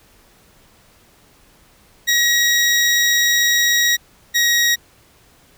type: tone pair in turn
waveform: 20% pulse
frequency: 1903 / 1895.3 Hz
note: A#6 / A#6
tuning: +35 / +28 cents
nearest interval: unison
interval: 7 cents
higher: first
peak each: -8 dBFS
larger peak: neither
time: 2.07-3.97 / 4.34-4.76 s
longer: first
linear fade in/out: 20 ms
effects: pink hiss -52 dBFS RMS until 5.57 s